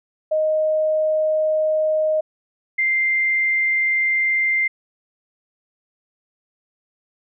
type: tone pair in turn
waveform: sine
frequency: 622.3 / 2093 Hz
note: D#5 / C7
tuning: 0 / 0 cents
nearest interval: octave + major sixth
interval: 2100 cents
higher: second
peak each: -16 dBFS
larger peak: neither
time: 0.31-2.21 / 2.78-4.68 s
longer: neither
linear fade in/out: 10 ms
effects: none